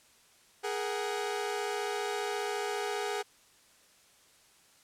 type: tone cluster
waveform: sawtooth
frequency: 414.8 / 469.5 / 751 Hz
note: G#4 / A#4 / F#5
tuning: -2 / +12 / +26 cents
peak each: -30 / -35 / -34 dBFS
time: 0.63-3.23 s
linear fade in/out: 20 ms
effects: white hiss -62 dBFS RMS until 4.83 s + low-pass 10000 Hz 12 dB/octave